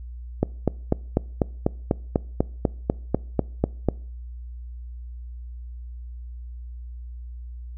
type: click train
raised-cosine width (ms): 2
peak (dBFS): -5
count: 15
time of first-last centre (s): 0.43-3.887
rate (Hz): 4.05
effects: noise-tail reverb RT60 0.5 s tail -24 dB re dry + added 60 Hz sine -34 dBFS peak until 7.77 s